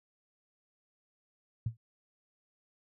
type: tone with exponential decay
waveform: sine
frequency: 114.1 Hz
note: A#2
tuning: 37 cents flat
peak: -26 dBFS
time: 1.66-1.77 s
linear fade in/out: 5 ms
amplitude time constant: 22 ms
effects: none